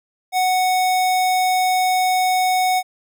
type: tone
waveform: square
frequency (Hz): 740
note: F#5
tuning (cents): 0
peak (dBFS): -16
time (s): 0.32-2.83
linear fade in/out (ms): 50
effects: none